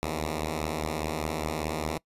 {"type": "beating tone pair", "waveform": "5% pulse", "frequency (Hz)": [76.9, 81.8], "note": ["D#2", "E2"], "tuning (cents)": [-20, -13], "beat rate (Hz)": 4.9, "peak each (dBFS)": [-19, -24], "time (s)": [0.03, 1.98], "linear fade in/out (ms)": 0, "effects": ["noise-tail reverb RT60 0.1 s tail -23 dB re dry", "resampled to 32000 Hz"]}